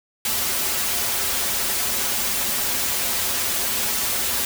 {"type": "noise with comb filter", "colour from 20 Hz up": "white", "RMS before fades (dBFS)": -23, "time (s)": [0.25, 4.45], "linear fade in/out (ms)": 2, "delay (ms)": 6.5, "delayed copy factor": -0.8, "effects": []}